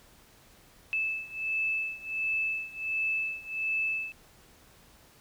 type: beating tone pair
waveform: sine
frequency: 2622 / 2623.4 Hz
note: E7 / E7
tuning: -10 / -9 cents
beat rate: 1.4 Hz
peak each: -31 / -33 dBFS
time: 0.93-4.12 s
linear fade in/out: 0 ms
effects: pink hiss -58 dBFS RMS until 5.2 s